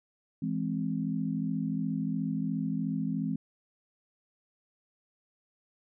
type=chord; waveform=sine; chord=E augmented; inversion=none; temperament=equal; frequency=164.81 / 207.7 / 261.6 Hz; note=E3 / G#3 / B#3; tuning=0 / 0 / 0 cents; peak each=-33 dBFS; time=0.42-3.36 s; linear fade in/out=5 ms; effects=none